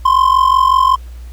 triangle ring-modulated tone, 1046.5 Hz, C6, in tune, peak -3 dBFS, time 0.05-0.96 s, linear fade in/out 5 ms, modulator 22.7 Hz, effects added 60 Hz sine -28 dBFS peak until 1.32 s + pink hiss -48 dBFS RMS until 1.32 s

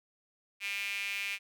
sawtooth tone with high-pass filter, 199.7 Hz, G3, 32 cents sharp, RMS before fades -36 dBFS, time 0.6-1.39 s, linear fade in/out 50 ms, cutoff 2400 Hz, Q 7.5, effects none

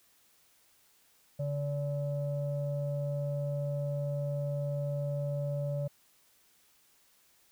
sine tone pair together, 142.39 / 576 Hz, C#3 / D5, +47 / -34 cents, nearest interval 2 octaves, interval 2419 cents, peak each -31 / -35 dBFS, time 1.39-5.88 s, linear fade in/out 10 ms, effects tanh soft clip ceiling -24 dBFS + white hiss -66 dBFS RMS until 7.51 s

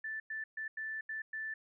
sine tone bursts at uneven times, 1760 Hz, A6, in tune, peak -37 dBFS, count 6, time 0.04-0.2 / 0.3-0.44 / 0.57-0.68 / 0.77-1.01 / 1.09-1.22 / 1.33-1.54 s, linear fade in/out 5 ms, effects none

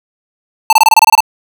square tone bursts, 883 Hz, A5, 6 cents sharp, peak -3 dBFS, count 10, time 0.7-1.205 s, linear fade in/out 2 ms, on 28 ms, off 25 ms, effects none

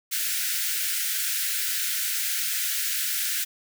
white high-pass noise, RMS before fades -27 dBFS, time 0.11-3.45 s, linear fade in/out 20 ms, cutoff 1400 Hz, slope 96 dB/octave, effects none

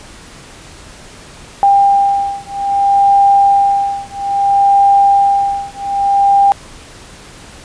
sine beating tone pair, 797 / 797.61 Hz, G5 / G5, +28 / +30 cents, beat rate 0.61 Hz, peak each -11 dBFS, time 1.63-6.52 s, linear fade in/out 0 ms, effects pink hiss -36 dBFS RMS until 7.64 s + resampled to 22050 Hz

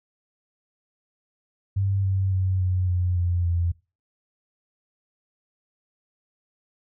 sine tone with pitch steps, 98 / 95.87 / 93.79 / 91.75 / 89.76 / 87.81 / 85.91 Hz, G2 / G2 / F#2 / F#2 / F2 / F2 / F2, 0 / -38 / +24 / -14 / +48 / +10 / -28 cents, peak -20 dBFS, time 1.76-3.72 s, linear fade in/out 10 ms, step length 280 ms, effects noise-tail reverb RT60 0.3 s tail -23 dB re dry

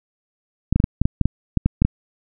clicks, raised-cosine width 5 ms, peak -3 dBFS, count 12, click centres 0.726 / 0.76 / 0.801 / 0.841 / 1.016 / 1.055 / 1.213 / 1.256 / 1.573 / 1.66 / 1.82 / 1.85 s, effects none

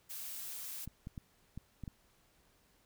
blue noise, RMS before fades -44 dBFS, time 0.09-0.86 s, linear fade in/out 20 ms
clicks, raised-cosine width 5 ms, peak -31 dBFS, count 6, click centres 0.876 / 1.071 / 1.178 / 1.576 / 1.837 / 1.878 s
effects pink hiss -70 dBFS RMS until 2.85 s

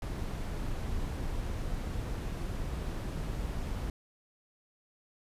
brown noise, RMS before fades -35 dBFS, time 0.02-3.9 s, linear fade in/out 2 ms, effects resampled to 32000 Hz

